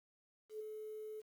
sine tone with ADSR envelope, 430.6 Hz, A4, 37 cents flat, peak -40 dBFS, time 0.49-1.22 s, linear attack 110 ms, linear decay 8 ms, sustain -4 dB, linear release 24 ms, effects 11-bit

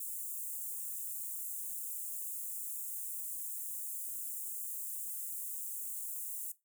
white high-pass noise, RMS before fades -41 dBFS, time 0-6.52 s, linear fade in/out 5 ms, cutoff 7400 Hz, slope 48 dB/octave, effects noise-tail reverb RT60 0.2 s tail -17 dB re dry

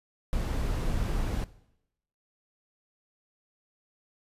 brown noise, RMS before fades -29 dBFS, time 0.33-1.44 s, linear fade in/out 0 ms, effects noise-tail reverb RT60 0.8 s tail -18 dB re dry + resampled to 32000 Hz

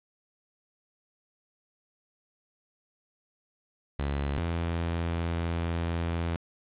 sawtooth tone pair in turn, 70.8 / 84.2 Hz, C#2 / E2, +37 / +37 cents, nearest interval minor third, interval 300 cents, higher second, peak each -24 dBFS, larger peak neither, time 3.99-4.38 / 4.38-6.36 s, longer second, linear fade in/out 0 ms, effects resampled to 8000 Hz + 9-bit

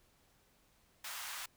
pink high-pass noise, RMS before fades -44 dBFS, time 1.04-1.46 s, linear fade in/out 5 ms, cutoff 920 Hz, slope 24 dB/octave, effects pink hiss -70 dBFS RMS until 1.56 s

